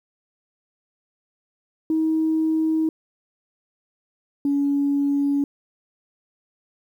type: tone pair in turn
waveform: sine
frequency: 317.7 / 282.7 Hz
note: D#4 / C#4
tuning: +36 / +34 cents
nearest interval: major second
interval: 202 cents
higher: first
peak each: -17 dBFS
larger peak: neither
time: 1.9-2.89 / 4.45-5.44 s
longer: neither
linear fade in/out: 2 ms
effects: tanh soft clip ceiling -13 dBFS + 9-bit